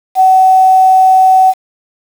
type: tone with quantisation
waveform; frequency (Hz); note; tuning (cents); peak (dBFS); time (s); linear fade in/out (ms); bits
sine; 754; F#5; +32; -3; 0.15-1.54; 50; 5
effects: none

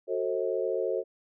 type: chord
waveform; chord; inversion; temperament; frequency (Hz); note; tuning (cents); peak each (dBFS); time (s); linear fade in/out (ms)
sine; F# diminished seventh; none; just; 370 / 444 / 532.8 / 639.4; F#4 / A4 / C5 / Eb5; 0 / +16 / +31 / +47; -32 / -31 / -31 / -36; 0.07-1.04; 50
effects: none

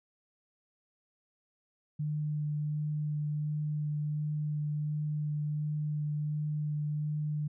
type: tone with vibrato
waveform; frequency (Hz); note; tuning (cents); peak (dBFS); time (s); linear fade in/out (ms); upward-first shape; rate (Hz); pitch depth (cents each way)
sine; 150; D3; +37; -30; 1.99-7.48; 10; sine; 1.4; 10
effects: none

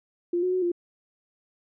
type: tone with pitch steps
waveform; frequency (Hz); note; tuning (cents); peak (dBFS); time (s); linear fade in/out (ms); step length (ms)
sine; 348.4 / 365.2 / 369.2 / 348.3; F4 / F#4 / F#4 / F4; -4 / -23 / -4 / -5; -22; 0.33-0.718; 5; 97
effects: none

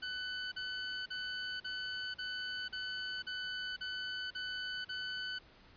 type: tone bursts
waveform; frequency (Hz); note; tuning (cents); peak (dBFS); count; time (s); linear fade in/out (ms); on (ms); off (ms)
20% pulse; 1500; F#6; +23; -33; 10; 0.02-5.389; 10; 500; 41
effects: pink hiss -61 dBFS RMS until 5.76 s + resampled to 11025 Hz

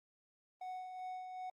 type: tone with tremolo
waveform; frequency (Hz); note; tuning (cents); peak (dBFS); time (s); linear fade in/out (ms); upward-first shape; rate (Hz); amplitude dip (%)
triangle; 740; F#5; 0; -39; 0.61-1.5; 5; sine; 2.6; 40
effects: Opus 24 kbps

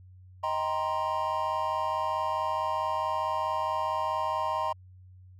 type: chord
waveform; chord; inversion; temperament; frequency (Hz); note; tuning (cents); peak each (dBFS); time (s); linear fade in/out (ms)
triangle; C minor seventh; first; just; 627.9 / 784.9 / 941.9 / 1046.5; Eb5 / G5 / Bb5 / C6; +16 / +2 / +18 / 0; -32 / -34 / -29 / -30; 0.43-4.73; 10
effects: added 92 Hz sine -49 dBFS peak until 5.39 s

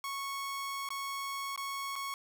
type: tone with dropouts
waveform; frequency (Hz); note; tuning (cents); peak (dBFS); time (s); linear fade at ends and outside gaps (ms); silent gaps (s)
sawtooth; 1104; C#6; -7; -32; 0.04-2.14; 1; 0.889-0.904 / 1.561-1.576 / 1.956-1.961
effects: none

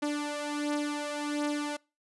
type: beating tone pair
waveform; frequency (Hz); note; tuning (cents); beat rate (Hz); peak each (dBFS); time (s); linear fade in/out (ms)
sawtooth; 293.7 / 295.1; D4 / D4; 0 / +8; 1.4; -28 / -31; 0.02-1.77; 10
effects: noise-tail reverb RT60 0.3 s tail -25 dB re dry + resampled to 24000 Hz

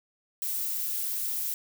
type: noise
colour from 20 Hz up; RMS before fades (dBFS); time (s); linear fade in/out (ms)
violet; -31; 0.42-1.54; 0
effects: none

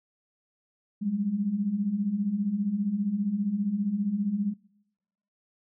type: beating tone pair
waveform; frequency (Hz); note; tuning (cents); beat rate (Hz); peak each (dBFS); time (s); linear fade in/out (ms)
sine; 191.4 / 206.4; G3 / G#3; -41 / -10; 15; -32 / -26; 1.01-4.54; 20
effects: noise-tail reverb RT60 1.0 s tail -25 dB re dry

